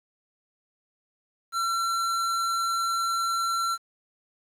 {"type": "tone", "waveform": "square", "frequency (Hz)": 1355, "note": "E6", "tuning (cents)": 47, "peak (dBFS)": -25, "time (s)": [1.52, 3.78], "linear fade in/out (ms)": 50, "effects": ["low-pass 12000 Hz 12 dB/octave", "9-bit"]}